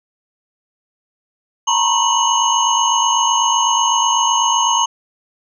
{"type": "tone cluster", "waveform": "sine", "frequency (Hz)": [920, 968, 1079, 2952, 6420], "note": ["A#5", "B5", "C#6", "F#7", "G8"], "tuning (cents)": [-23, -35, -47, -5, 40], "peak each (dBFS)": -19, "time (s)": [1.67, 4.86], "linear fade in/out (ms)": 10, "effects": []}